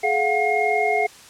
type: tone cluster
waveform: sine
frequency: 423.3 / 695 / 736 / 2144 Hz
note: G#4 / F5 / F#5 / C7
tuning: +33 / -9 / -9 / +42 cents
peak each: -23 dBFS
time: 0.03-1.07 s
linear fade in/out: 10 ms
effects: white hiss -45 dBFS RMS until 1.29 s + low-pass 9000 Hz 12 dB/octave